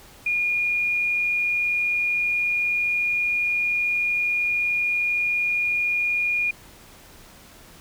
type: tone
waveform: sine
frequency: 2431 Hz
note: D#7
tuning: 41 cents flat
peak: -20 dBFS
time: 0.26-6.51 s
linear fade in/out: 5 ms
effects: pink hiss -48 dBFS RMS until 7.8 s